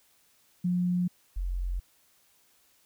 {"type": "tone pair in turn", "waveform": "sine", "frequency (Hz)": [178.4, 44.7], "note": ["F3", "F1"], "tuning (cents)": [37, 41], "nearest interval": "2 octaves", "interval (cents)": 2396, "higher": "first", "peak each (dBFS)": [-24, -28], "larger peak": "first", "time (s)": [[0.64, 1.08], [1.36, 1.8]], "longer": "neither", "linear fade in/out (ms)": 10, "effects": ["white hiss -65 dBFS RMS until 2.85 s"]}